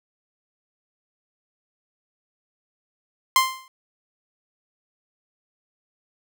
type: tone with exponential decay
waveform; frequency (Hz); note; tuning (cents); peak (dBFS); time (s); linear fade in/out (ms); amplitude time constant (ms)
sawtooth; 1046.5; C6; 0; -8; 3.36-3.68; 1; 69
effects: none